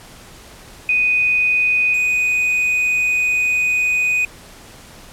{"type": "tone pair in turn", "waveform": ["sine", "triangle"], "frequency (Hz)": [2489, 2489], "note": ["D#7", "D#7"], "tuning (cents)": [0, 0], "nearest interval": "unison", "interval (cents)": 0, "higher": "neither", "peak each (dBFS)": -13, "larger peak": "neither", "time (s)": [[0.89, 1.94], [1.94, 4.25]], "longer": "second", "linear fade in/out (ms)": 2, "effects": ["pink hiss -41 dBFS RMS until 5.12 s", "low-pass 12000 Hz 12 dB/octave"]}